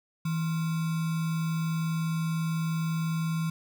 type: tone with sample-and-hold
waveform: sine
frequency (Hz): 162.9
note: E3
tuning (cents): -20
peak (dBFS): -26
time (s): 0.25-3.5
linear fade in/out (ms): 5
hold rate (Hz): 1225
effects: none